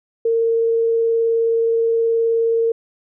sine tone with vibrato, 457.6 Hz, A#4, 32 cents flat, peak -14 dBFS, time 0.25-2.72 s, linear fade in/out 5 ms, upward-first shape triangle, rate 19 Hz, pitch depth 9 cents each way, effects none

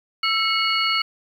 sine tone cluster, 1328 / 2192 / 2895 / 4398 Hz, E6 / C#7 / F#7 / C#8, +12 / -20 / -38 / -14 cents, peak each -24 dBFS, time 0.23-1.02 s, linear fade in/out 5 ms, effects 8-bit

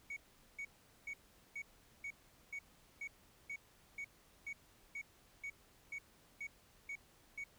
sine tone bursts, 2235 Hz, C#7, 14 cents sharp, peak -39 dBFS, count 16, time 0.1-7.44 s, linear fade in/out 5 ms, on 65 ms, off 420 ms, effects tanh soft clip ceiling -41 dBFS + pink hiss -67 dBFS RMS until 7.58 s

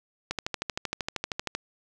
click train, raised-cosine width 0.2 ms, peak -12 dBFS, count 17, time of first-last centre 0.31-1.55 s, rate 12.9 Hz, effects none

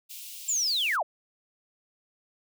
white high-pass noise, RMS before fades -42 dBFS, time 0.09-0.97 s, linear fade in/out 20 ms, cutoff 2500 Hz, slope 48 dB/octave
sine linear sweep, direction down, 7450 to 523.3 Hz, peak -24 dBFS, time 0.48-1.03 s, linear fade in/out 10 ms
effects none

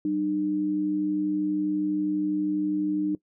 sine tone pair together, 191.1 / 303.4 Hz, G3 / D#4, -44 / -44 cents, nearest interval minor sixth, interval 800 cents, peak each -33 / -23 dBFS, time 0.05-3.15 s, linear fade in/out 2 ms, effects noise-tail reverb RT60 0.1 s tail -20 dB re dry

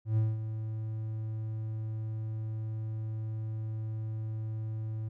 triangle tone with ADSR envelope, 109.8 Hz, A2, 3 cents flat, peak -21 dBFS, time 0.05-5.09 s, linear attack 120 ms, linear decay 200 ms, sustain -10 dB, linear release 11 ms, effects none

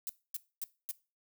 violet noise bursts, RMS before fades -37 dBFS, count 4, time 0.07-0.912 s, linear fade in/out 0 ms, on 23 ms, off 250 ms, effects noise-tail reverb RT60 0.3 s tail -19 dB re dry

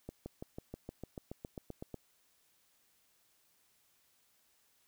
accelerating click train, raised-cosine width 2 ms, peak -29 dBFS, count 14, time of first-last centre 0.09-1.943 s, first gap 170 ms, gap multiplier 0.97, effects white hiss -72 dBFS RMS until 4.87 s

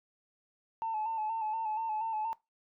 sine tone with vibrato, 880 Hz, A5, in tune, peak -30 dBFS, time 0.82-2.33 s, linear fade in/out 0 ms, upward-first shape square, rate 4.2 Hz, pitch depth 41 cents each way, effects noise-tail reverb RT60 0.2 s tail -21 dB re dry + tanh soft clip ceiling -27 dBFS

